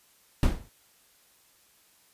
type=noise with exponential decay; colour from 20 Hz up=brown; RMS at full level=-17 dBFS; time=0.43-0.69 s; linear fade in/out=1 ms; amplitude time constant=56 ms; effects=white hiss -62 dBFS RMS until 2.13 s + resampled to 32000 Hz